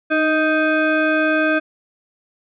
sine tone with frequency modulation, 628 Hz, D#5, 16 cents sharp, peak -14 dBFS, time 0.1-1.6 s, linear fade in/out 20 ms, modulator 937 Hz, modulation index 1.5, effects none

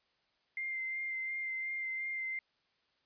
sine tone with vibrato, 2093 Hz, C7, in tune, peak -35 dBFS, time 0.57-2.39 s, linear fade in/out 2 ms, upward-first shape sine, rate 2.8 Hz, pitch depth 17 cents each way, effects white hiss -75 dBFS RMS until 3.05 s + resampled to 11025 Hz

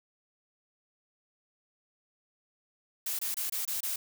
blue noise bursts, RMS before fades -33 dBFS, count 6, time 3.06-3.96 s, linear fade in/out 5 ms, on 130 ms, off 24 ms, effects none

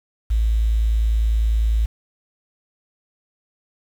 sine tone with quantisation, 55 Hz, A1, in tune, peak -15 dBFS, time 0.3-1.86 s, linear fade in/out 10 ms, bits 7, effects none

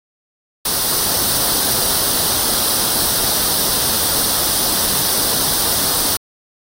white noise with comb filter, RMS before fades -17 dBFS, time 0.65-6.17 s, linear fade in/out 5 ms, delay 0.21 ms, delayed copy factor +0.65, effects AAC 48 kbps

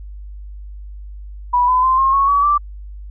sine tone with pitch steps, 981 / 1010.3 / 1040.5 / 1071.6 / 1103.7 / 1136.7 / 1170.7 Hz, B5 / B5 / C6 / C6 / C#6 / C#6 / D6, -12 / +39 / -10 / +41 / -8 / +43 / -6 cents, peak -11 dBFS, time 1.53-2.58 s, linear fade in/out 10 ms, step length 150 ms, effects added 50 Hz sine -30 dBFS peak until 3.1 s

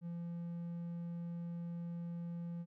triangle tone, 170.9 Hz, F3, 37 cents flat, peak -38 dBFS, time 0.01-2.66 s, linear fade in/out 50 ms, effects none

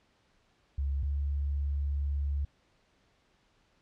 sine tone pair in turn, 69.3 / 70.96 Hz, C#2 / C#2, 0 / +41 cents, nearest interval unison, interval 41 cents, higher second, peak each -28 dBFS, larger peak neither, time 0.78-1.03 / 1.03-2.45 s, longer second, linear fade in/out 5 ms, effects pink hiss -69 dBFS RMS until 3.81 s + low-pass 5000 Hz 12 dB/octave

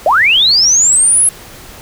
sine linear sweep, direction up, 545 to 10860 Hz, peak -6 dBFS, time 0.06-1.29 s, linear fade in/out 2 ms, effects pink hiss -34 dBFS RMS until 1.81 s

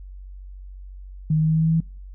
sine tone with pitch steps, 155.56 / 156.64 / 157.73 / 158.83 / 159.93 / 161.05 / 162.17 / 163.29 Hz, D#3 / D#3 / D#3 / D#3 / D#3 / E3 / E3 / E3, 0 / +12 / +24 / +36 / +48 / -40 / -28 / -16 cents, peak -16 dBFS, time 1.3-1.804 s, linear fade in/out 5 ms, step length 63 ms, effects noise-tail reverb RT60 0.4 s tail -26 dB re dry + added 47 Hz sine -36 dBFS peak until 2.14 s

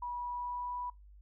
sine tone with pitch glide, 972 to 983.3 Hz, B5 to B5, -28 to -8 cents, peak -36 dBFS, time 0.02-0.9 s, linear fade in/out 5 ms, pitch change +20 cents, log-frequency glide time 0.15-0.76 s, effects noise-tail reverb RT60 0.2 s tail -23 dB re dry + added 50 Hz sine -53 dBFS peak until 1.21 s

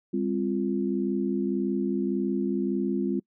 sine tone cluster, 200.6 / 262.4 / 347.4 Hz, G3 / C4 / F4, +40 / +5 / -9 cents, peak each -28 / -29 / -29 dBFS, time 0.13-3.2 s, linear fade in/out 10 ms, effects noise-tail reverb RT60 0.1 s tail -26 dB re dry

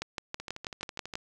two click trains, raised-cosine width 0.2 ms, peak -22 / -16 dBFS, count 10 / 8, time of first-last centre 0.4-1.138 / 0.02-1.155 s, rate 12.2 / 6.17 Hz, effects none

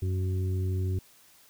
harmonic tone, 93.1 Hz, F#2, 11 cents sharp, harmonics 1 / 2 / 3 / 4, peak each -26 / -42 / -43 / -39 dBFS, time 0.02-0.99 s, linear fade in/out 5 ms, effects white hiss -58 dBFS RMS until 1.49 s

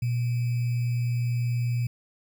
sine tone with sample-and-hold, 120.6 Hz, B2, 41 cents flat, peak -23 dBFS, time 0.02-1.87 s, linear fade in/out 5 ms, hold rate 2450 Hz, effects none

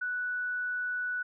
sine tone, 1480 Hz, F#6, in tune, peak -30 dBFS, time 0.01-1.23 s, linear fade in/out 10 ms, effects none

